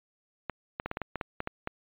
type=clicks; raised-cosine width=0.5 ms; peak=-17 dBFS; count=11; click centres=0.497 / 0.799 / 0.86 / 0.914 / 0.971 / 1.017 / 1.157 / 1.212 / 1.404 / 1.474 / 1.674 s; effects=resampled to 8000 Hz